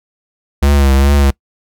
square tone with vibrato, 69.3 Hz, C#2, in tune, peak -8 dBFS, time 0.62-1.31 s, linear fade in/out 10 ms, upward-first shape triangle, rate 2.4 Hz, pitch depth 64 cents each way, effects noise-tail reverb RT60 0.1 s tail -24 dB re dry

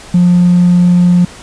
sine tone with hard clipping, 177.1 Hz, F3, 24 cents sharp, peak -5 dBFS, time 0.14-1.25 s, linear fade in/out 5 ms, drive 1 dB, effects pink hiss -33 dBFS RMS until 1.42 s + resampled to 22050 Hz

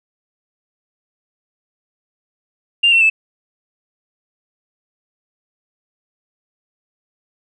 sine tone with pitch steps, 2794 / 2708 / 2625 Hz, F7 / E7 / E7, 0 / +46 / -8 cents, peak -8 dBFS, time 2.83-3.1 s, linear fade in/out 10 ms, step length 90 ms, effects tanh soft clip ceiling -4 dBFS

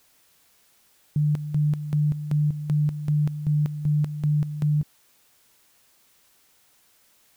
sine tone with tremolo, 149.3 Hz, D3, 29 cents sharp, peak -18 dBFS, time 1.16-4.83 s, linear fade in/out 2 ms, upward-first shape square, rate 2.6 Hz, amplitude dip 70%, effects white hiss -61 dBFS RMS until 7.36 s

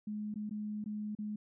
sine tone with dropouts, 210.8 Hz, G#3, 26 cents sharp, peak -36 dBFS, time 0.07-1.36 s, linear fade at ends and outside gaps 5 ms, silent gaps 0.342-0.357 / 0.495-0.509 / 0.842-0.859 / 1.151-1.187 s, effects none

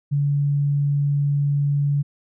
sine tone, 143.1 Hz, D3, 45 cents flat, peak -17 dBFS, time 0.11-2.03 s, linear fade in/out 20 ms, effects none

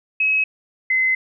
sine tone pair in turn, 2560 / 2050 Hz, D#7 / C7, +49 / -36 cents, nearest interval major third, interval 385 cents, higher first, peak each -15 dBFS, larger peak neither, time 0.2-0.44 / 0.9-1.15 s, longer second, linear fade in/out 5 ms, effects none

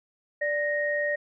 sine tone pair together, 587.3 / 1866.8 Hz, D5 / A#6, 0 / +2 cents, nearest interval octave + minor sixth, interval 2002 cents, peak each -27 / -27 dBFS, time 0.41-1.16 s, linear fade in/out 10 ms, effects none

